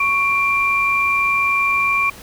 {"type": "tone pair together", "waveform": "sine", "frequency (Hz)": [1111.7, 2370], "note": ["C#6", "D7"], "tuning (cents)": [5, 15], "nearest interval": "octave + minor second", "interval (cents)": 1310, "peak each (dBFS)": [-19, -16], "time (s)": [0, 2.1], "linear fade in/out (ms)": 5, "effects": ["pink hiss -39 dBFS RMS until 2.22 s"]}